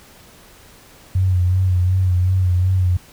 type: tone with vibrato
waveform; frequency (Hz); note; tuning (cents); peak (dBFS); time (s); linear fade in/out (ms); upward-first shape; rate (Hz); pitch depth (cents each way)
sine; 91.7; F#2; -15; -13; 1.15-2.97; 5; sine; 2.7; 45
effects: pink hiss -46 dBFS RMS until 3.12 s